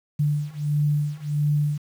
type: beating tone pair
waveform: sine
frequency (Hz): 146.83 / 148.33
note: D3 / D3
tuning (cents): 0 / +18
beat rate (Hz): 1.5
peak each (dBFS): -24 / -23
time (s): 0.19-1.78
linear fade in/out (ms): 10
effects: 8-bit